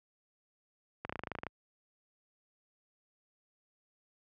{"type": "clicks", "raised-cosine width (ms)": 0.5, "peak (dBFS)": -22, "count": 12, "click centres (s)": [1.05, 1.095, 1.125, 1.157, 1.193, 1.236, 1.272, 1.317, 1.352, 1.387, 1.434, 1.467], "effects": ["high-pass 60 Hz 12 dB/octave"]}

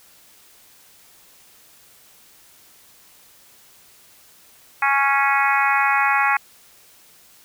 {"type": "harmonic tone with a mistuned harmonic", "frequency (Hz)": 277.2, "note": "C#4", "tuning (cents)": 0, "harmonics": [3, 4, 5, 6, 7, 8, 9], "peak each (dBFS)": [-21, -22, -23, -24, -24, -25, -26], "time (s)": [4.82, 6.37], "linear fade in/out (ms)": 5, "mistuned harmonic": 8, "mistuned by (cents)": -19, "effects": ["white hiss -51 dBFS RMS until 7.44 s"]}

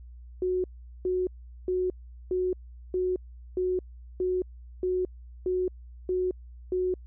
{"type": "tone bursts", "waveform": "sine", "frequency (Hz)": 367, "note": "F#4", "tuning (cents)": -14, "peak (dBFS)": -24, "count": 11, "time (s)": [0.42, 6.94], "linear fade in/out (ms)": 2, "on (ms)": 220, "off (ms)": 410, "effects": ["added 60 Hz sine -43 dBFS peak until 7.06 s"]}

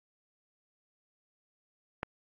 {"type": "click", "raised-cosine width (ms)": 0.5, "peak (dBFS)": -17, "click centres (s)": 2.031, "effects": ["AAC 64 kbps"]}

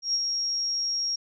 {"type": "tone with ADSR envelope", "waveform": "sine", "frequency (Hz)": 5588, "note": "F8", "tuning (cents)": 0, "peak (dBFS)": -21, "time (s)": [0.02, 1.16], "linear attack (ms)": 120, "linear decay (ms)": 42, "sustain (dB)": -4, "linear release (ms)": 8, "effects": []}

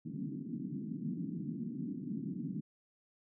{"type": "band-pass noise", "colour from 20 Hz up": "pink", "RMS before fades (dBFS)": -40, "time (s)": [0.05, 2.61], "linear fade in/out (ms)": 10, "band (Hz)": [150, 300], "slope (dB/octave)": 48, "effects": []}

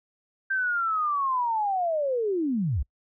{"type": "linear sweep", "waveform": "sine", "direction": "down", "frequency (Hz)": [1577, 51.91], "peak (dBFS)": -23, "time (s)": [0.5, 2.83], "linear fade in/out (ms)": 10, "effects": ["noise-tail reverb RT60 0.1 s tail -26 dB re dry"]}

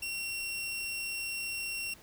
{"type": "tone", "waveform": "sawtooth", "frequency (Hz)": 2735, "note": "F7", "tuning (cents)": -37, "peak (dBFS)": -31, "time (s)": [0.02, 1.94], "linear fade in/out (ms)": 5, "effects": ["pink hiss -56 dBFS RMS until 2.02 s"]}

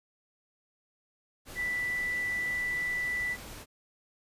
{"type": "tone in noise", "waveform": "sine", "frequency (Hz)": 1975.5, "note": "B6", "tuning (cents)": 0, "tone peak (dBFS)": -29, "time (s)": [1.55, 3.37], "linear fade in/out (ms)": 50, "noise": "pink", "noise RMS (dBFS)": -45, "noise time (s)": [1.45, 3.66], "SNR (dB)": 13, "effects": ["resampled to 32000 Hz"]}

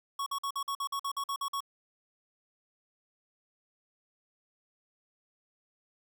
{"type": "tone bursts", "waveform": "square", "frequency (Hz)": 1110, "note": "C#6", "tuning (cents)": 2, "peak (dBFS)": -32, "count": 12, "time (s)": [0.19, 1.605], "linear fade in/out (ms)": 5, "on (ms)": 73, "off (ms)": 49, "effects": []}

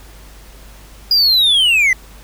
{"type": "linear sweep", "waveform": "triangle", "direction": "down", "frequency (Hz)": [4910, 1975.5], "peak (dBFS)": -8, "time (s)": [1.11, 1.93], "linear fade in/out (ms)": 2, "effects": ["added 50 Hz sine -38 dBFS peak until 2.23 s", "pink hiss -43 dBFS RMS until 2.23 s"]}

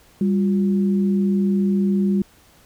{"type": "tone pair together", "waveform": "sine", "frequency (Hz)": [197.35, 354.9], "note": ["G3", "F4"], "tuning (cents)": [12, 28], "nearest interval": "minor seventh", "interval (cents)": 1016, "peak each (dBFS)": [-16, -26], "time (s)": [0.21, 2.22], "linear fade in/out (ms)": 2, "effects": ["pink hiss -53 dBFS RMS until 2.65 s"]}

